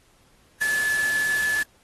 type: tone in noise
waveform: sine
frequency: 1726 Hz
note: A6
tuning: 34 cents flat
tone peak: -21 dBFS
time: 0.61-1.63 s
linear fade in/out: 5 ms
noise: white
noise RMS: -32 dBFS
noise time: 0.61-1.63 s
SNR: +8 dB
effects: pink hiss -60 dBFS RMS until 1.83 s + AAC 32 kbps